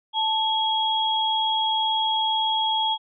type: tone pair together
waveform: sine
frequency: 879 / 3306 Hz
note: A5 / G#7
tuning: -2 / -9 cents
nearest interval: octave + major seventh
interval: 2293 cents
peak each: -23 dBFS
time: 0.13-2.98 s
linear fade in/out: 50 ms
effects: none